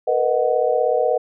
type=chord; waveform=sine; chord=B major seventh; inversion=third; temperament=equal with one note detuned; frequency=457.6 / 493.9 / 622.3 / 740 Hz; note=A#4 / B4 / D#5 / F#5; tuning=-32 / 0 / 0 / 0 cents; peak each=-23 / -19 / -21 / -23 dBFS; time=0.07-1.18 s; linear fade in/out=10 ms; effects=none